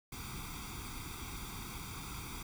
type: noise with comb filter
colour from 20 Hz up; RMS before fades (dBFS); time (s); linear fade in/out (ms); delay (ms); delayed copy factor
pink; -44; 0.12-2.43; 5; 0.85; +1
effects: none

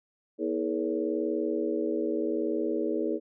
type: harmonic tone with a mistuned harmonic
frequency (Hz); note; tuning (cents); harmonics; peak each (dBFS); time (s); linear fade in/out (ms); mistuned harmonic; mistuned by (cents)
80.3; E2; -45; 3 / 4 / 5 / 6 / 7; -36 / -30 / -31 / -35 / -36; 0.38-3.2; 50; 5; +82
effects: none

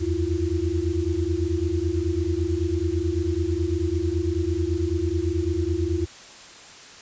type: tone cluster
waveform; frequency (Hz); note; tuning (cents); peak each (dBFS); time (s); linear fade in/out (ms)
sine; 80 / 89.1 / 329.3 / 354.5; D#2 / F2 / E4 / F4; +49 / +35 / -2 / +26; -27; 0-6.06; 20
effects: white hiss -44 dBFS RMS until 7.01 s + resampled to 16000 Hz

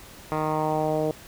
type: tone with low-pass filter sweep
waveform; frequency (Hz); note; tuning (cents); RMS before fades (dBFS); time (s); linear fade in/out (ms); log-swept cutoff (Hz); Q
10% pulse; 155; D#3; -6; -25; 0.32-1.11; 0; 1400 to 530; 2.4
effects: pink hiss -46 dBFS RMS until 1.27 s

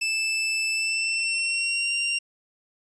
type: tone with pitch glide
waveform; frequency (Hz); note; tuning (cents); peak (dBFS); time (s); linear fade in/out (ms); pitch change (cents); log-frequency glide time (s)
sawtooth; 2637 to 2771; E7 to F7; 0 to -14; -20; 0.01-2.19; 10; +86; 0.72-1.93
effects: resampled to 22050 Hz

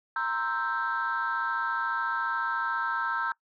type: chord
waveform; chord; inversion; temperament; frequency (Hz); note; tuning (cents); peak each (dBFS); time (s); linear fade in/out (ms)
sine; C dominant seventh; third; equal; 932.3 / 1046.5 / 1318.5 / 1568; Bb5 / C6 / E6 / G6; 0 / 0 / 0 / 0; -32 / -36 / -30 / -30; 0.16-3.32; 2
effects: noise-tail reverb RT60 0.1 s tail -21 dB re dry + tanh soft clip ceiling -20 dBFS

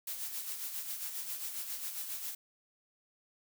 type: noise with tremolo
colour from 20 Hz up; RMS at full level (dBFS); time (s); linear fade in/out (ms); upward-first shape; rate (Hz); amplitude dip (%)
blue; -38; 0.07-2.35; 5; sine; 7.4; 50
effects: none

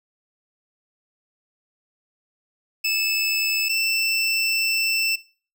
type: tone pair in turn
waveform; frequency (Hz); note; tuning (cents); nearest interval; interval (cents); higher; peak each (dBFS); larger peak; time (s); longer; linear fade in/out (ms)
25% pulse; 2619 / 2668; E7 / E7; -12 / +20; unison; 32; second; -16; neither; 2.84-3.69 / 3.69-5.16; second; 10
effects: noise-tail reverb RT60 0.4 s tail -20 dB re dry

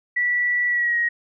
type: tone with pitch glide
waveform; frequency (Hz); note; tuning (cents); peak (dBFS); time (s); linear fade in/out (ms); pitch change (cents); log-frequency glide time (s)
sine; 1954 to 1888.5; B6 to A#6; -19 to +22; -18; 0.16-1.09; 10; -59; 0.68-0.97
effects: none

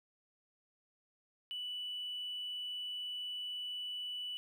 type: tone with hard clipping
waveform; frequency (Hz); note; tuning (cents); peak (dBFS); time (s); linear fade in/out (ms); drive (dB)
sine; 2966; F#7; +4; -39; 1.51-4.37; 0; 1
effects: none

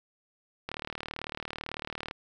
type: click train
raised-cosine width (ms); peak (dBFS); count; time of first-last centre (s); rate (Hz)
0.3; -19; 55; 0.69-2.111; 38
effects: none

